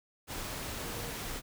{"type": "tone in noise", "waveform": "sine", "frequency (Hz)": 470.8, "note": "A#4", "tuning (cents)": 17, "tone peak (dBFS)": -47, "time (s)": [0.78, 1.14], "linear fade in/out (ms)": 50, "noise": "pink", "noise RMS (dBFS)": -39, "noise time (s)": [0.27, 1.42], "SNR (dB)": -11, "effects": []}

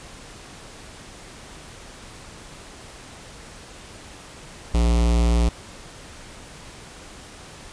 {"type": "tone with notch filter", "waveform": "square", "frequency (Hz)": 58.27, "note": "A#1", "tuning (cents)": 0, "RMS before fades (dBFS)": -18, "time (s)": [4.74, 5.49], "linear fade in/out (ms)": 5, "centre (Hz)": 1600, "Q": 1.6, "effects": ["pink hiss -42 dBFS RMS until 7.72 s", "resampled to 22050 Hz"]}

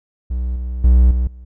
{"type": "tone with level steps", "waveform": "triangle", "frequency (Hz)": 61.74, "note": "B1", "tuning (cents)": 0, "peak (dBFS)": [-16, -19, -5, -12, -32], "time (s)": [0.3, 1.45], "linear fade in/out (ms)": 10, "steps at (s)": [0.56, 0.84, 1.11, 1.27], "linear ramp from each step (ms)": 2, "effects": []}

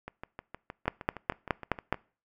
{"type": "two click trains", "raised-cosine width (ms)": 0.5, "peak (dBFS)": [-10, -24], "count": [6, 13], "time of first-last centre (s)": [[0.88, 1.926], [0.08, 1.943]], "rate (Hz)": [4.78, 6.44], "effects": ["noise-tail reverb RT60 0.4 s tail -24 dB re dry"]}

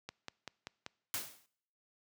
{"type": "click train", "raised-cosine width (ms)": 0.2, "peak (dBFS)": -25, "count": 5, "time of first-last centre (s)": [0.09, 0.864], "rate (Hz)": 5.17}
{"type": "noise with exponential decay", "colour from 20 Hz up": "white", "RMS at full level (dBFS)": -34, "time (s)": [1.14, 1.46], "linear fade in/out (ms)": 0, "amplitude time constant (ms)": 69}
{"effects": ["noise-tail reverb RT60 0.7 s tail -24 dB re dry", "high-pass 80 Hz 12 dB/octave"]}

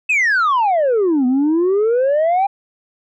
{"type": "exponential two-way sweep", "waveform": "sine", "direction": "down then up", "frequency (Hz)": [2637, 245.4, 808], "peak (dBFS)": -10, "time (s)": [0.09, 2.47], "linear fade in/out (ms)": 10, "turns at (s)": 1.26, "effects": ["tanh soft clip ceiling -11 dBFS"]}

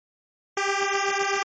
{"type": "beating tone pair", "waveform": "10% pulse", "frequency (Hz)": [392, 399.8], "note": ["G4", "G4"], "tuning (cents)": [0, 34], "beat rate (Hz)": 7.8, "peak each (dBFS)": -17, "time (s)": [0.57, 1.43], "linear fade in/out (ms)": 5, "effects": ["MP3 32 kbps"]}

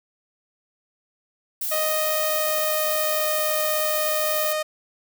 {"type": "noise", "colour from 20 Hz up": "violet", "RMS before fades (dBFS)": -27, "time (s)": [1.61, 4.53], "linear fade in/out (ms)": 5}
{"type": "tone with pitch glide", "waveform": "sawtooth", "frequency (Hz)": [622.3, 616.6], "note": ["D#5", "D#5"], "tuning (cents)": [0, -16], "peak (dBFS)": -19, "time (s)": [1.71, 4.63], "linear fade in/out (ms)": 10, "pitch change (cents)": -16, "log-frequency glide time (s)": [1.86, 3.45]}
{"effects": []}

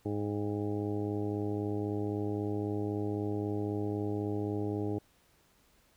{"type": "harmonic tone with a mistuned harmonic", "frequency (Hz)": 103.83, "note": "G#2", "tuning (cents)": 0, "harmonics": [1, 2, 3, 4, 5, 6, 7, 8], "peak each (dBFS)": [-36, -41, -35, -37, -47, -48, -52, -47], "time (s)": [0.05, 4.99], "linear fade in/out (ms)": 10, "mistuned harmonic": 8, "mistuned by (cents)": -51, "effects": ["pink hiss -67 dBFS RMS until 5.96 s"]}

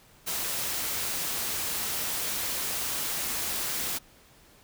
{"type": "noise", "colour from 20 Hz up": "white", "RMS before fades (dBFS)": -31, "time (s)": [0.26, 3.99], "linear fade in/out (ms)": 20, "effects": ["pink hiss -57 dBFS RMS until 4.63 s"]}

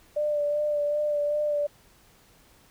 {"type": "tone with vibrato", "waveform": "sine", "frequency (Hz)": 591, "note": "D5", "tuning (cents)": 11, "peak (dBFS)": -23, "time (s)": [0.16, 1.67], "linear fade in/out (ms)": 10, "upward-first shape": "sine", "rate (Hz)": 2.6, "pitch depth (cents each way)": 23, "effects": ["pink hiss -58 dBFS RMS until 2.7 s"]}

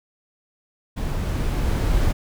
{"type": "noise with level ramp", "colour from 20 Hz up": "brown", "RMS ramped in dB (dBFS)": [-25, -19], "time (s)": [0.96, 2.13], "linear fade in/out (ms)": 20, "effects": []}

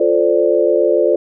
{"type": "chord", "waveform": "sine", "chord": "D minor seventh", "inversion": "first", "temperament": "equal with one note detuned", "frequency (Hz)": [349.2, 440, 520.2, 587.3], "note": ["F4", "A4", "C5", "D5"], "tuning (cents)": [0, 0, -10, 0], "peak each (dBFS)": -16, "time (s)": [0, 1.16], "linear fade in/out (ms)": 5, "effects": []}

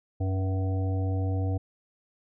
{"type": "harmonic tone with a mistuned harmonic", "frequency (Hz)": 94.4, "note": "F#2", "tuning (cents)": 35, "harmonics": [1, 3, 5, 7, 8], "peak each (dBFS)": [-25, -35, -39, -42, -43], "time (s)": [0.2, 1.58], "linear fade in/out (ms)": 10, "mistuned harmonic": 5, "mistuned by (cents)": 30, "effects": []}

